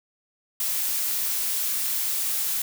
blue noise, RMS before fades -26 dBFS, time 0.6-2.62 s, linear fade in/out 2 ms, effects none

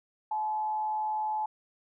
sine tone with frequency modulation, 860 Hz, A5, 40 cents flat, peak -28 dBFS, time 0.31-1.46 s, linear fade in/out 5 ms, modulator 152 Hz, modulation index 0.24, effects none

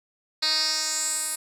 10% pulse tone with band-pass filter sweep, 311.1 Hz, D#4, in tune, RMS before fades -26 dBFS, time 0.42-1.36 s, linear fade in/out 10 ms, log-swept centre 4200 to 10000 Hz, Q 3.9, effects none

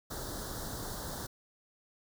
pink band-stop noise, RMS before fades -40 dBFS, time 0.1-1.27 s, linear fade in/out 10 ms, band 1700 to 3600 Hz, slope 48 dB/octave, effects none

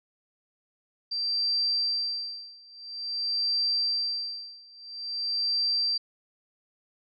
sine tone with tremolo, 4699 Hz, D8, in tune, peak -23 dBFS, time 1.11-5.98 s, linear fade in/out 10 ms, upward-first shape sine, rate 0.49 Hz, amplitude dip 95%, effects none

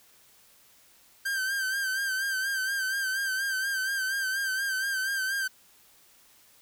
45% pulse tone with vibrato, 1568 Hz, G6, in tune, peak -27 dBFS, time 1.25-5.48 s, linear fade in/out 10 ms, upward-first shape sine, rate 4.2 Hz, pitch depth 52 cents each way, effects white hiss -59 dBFS RMS until 6.61 s

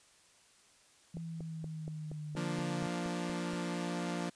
sine exponential sweep, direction down, 166.8 to 142.9 Hz, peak -39 dBFS, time 1.14-2.87 s, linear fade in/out 5 ms
click train, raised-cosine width 2 ms, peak -32 dBFS, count 11, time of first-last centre 1.17-3.534 s, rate 4.23 Hz
sawtooth chord, Bb major, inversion second, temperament equal, 174.61 / 233.1 / 293.7 Hz, F3 / Bb3 / D4, 0 / 0 / 0 cents, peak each -33 / -38 / -37 dBFS, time 2.36-4.3 s, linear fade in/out 10 ms
effects white hiss -64 dBFS RMS until 4.35 s + resampled to 22050 Hz

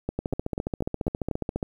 two click trains, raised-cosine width 2 ms, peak -14 / -14 dBFS, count 22 / 6, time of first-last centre 0.19-1.628 / 0.09-1.312 s, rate 14.6 / 4.09 Hz, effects 9-bit

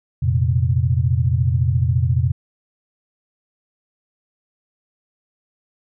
sine chord, F suspended fourth, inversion none, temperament equal, 87.31 / 116.54 / 130.81 Hz, F2 / Bb2 / C3, 0 / 0 / 0 cents, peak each -19 dBFS, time 0.22-2.32 s, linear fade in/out 10 ms, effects none

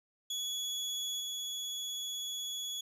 30% pulse tone with level steps, 3379 Hz, G#7, 29 cents sharp, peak -32 / -34 dBFS, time 0.3-2.81 s, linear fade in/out 5 ms, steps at 1.2 s, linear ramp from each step 5 ms, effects resampled to 32000 Hz

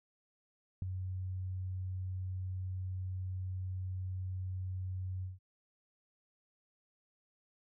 sine tone with ADSR envelope, 92.9 Hz, F#2, 7 cents sharp, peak -28 dBFS, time 0.82-5.39 s, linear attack 3 ms, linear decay 5 ms, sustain -8 dB, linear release 160 ms, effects none

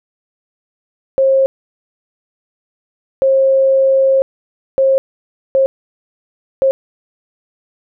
sine tone bursts at uneven times, 536 Hz, C5, 42 cents sharp, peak -8 dBFS, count 5, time 1.18-1.46 / 3.22-4.22 / 4.78-4.98 / 5.55-5.66 / 6.62-6.71 s, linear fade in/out 0 ms, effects none

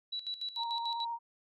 sine tone with tremolo, 3930 Hz, B7, 9 cents flat, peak -34 dBFS, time 0.12-1.05 s, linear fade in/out 10 ms, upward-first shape square, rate 6.8 Hz, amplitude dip 75%
sine tone with vibrato, 932.3 Hz, A#5, in tune, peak -34 dBFS, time 0.56-1.19 s, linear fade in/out 50 ms, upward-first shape square, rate 15 Hz, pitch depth 11 cents each way
effects none

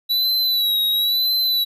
square tone with vibrato, 3930 Hz, B7, 9 cents flat, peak -17 dBFS, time 0.09-1.65 s, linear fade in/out 20 ms, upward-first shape sine, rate 0.99 Hz, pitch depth 58 cents each way, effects none

